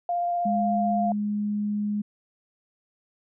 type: tone with vibrato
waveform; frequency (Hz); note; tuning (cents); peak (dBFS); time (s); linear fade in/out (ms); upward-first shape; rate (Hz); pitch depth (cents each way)
sine; 698.5; F5; 0; -23; 0.09-1.12; 2; square; 16; 8
type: tone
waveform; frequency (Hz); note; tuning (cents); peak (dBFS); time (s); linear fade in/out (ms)
sine; 207.7; G#3; 0; -24; 0.45-2.02; 10
effects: none